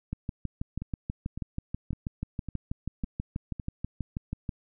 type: two click trains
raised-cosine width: 5 ms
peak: -19 / -23 dBFS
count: 28 / 6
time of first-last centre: 0.13-4.492 / 0.82-3.598 s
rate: 6.19 / 1.8 Hz
effects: none